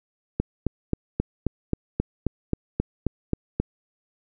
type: click train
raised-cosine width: 3 ms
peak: -9 dBFS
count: 13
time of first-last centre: 0.4-3.6 s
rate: 3.75 Hz
effects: none